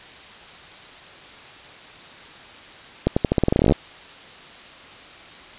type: accelerating click train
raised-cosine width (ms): 2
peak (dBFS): -3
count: 17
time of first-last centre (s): 3.07-3.722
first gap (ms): 95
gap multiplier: 0.87
effects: white hiss -42 dBFS RMS until 5.58 s + resampled to 8000 Hz